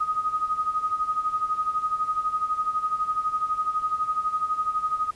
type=tone with tremolo; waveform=sine; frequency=1252 Hz; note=D#6; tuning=10 cents sharp; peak=-20 dBFS; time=0-5.11 s; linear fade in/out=10 ms; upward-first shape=sine; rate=12 Hz; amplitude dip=75%; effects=pink hiss -52 dBFS RMS until 5.15 s + resampled to 24000 Hz